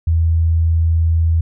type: tone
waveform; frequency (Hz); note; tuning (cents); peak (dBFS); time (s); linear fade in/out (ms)
sine; 82.1; E2; -6; -11; 0.07-1.41; 5
effects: none